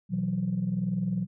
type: chord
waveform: sine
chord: B suspended fourth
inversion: none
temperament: equal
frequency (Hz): 123.47 / 164.81 / 185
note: B2 / E3 / F#3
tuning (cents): 0 / 0 / 0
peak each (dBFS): -33 / -31 / -27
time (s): 0.09-1.27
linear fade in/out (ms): 50
effects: tanh soft clip ceiling -19 dBFS